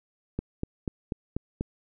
click train, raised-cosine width 3 ms, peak -16 dBFS, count 6, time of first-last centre 0.39-1.61 s, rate 4.1 Hz, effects none

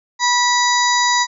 harmonic tone with a mistuned harmonic, 975 Hz, B5, 23 cents flat, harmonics 1 / 2 / 4 / 5 / 6 / 7, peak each -16 / -19 / -22 / -23 / -24 / -24 dBFS, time 0.19-1.27 s, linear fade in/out 50 ms, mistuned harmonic 6, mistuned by +44 cents, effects none

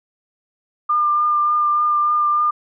sine tone with vibrato, 1200 Hz, D6, 37 cents sharp, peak -14 dBFS, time 0.89-2.51 s, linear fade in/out 10 ms, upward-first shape triangle, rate 3.4 Hz, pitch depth 16 cents each way, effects none

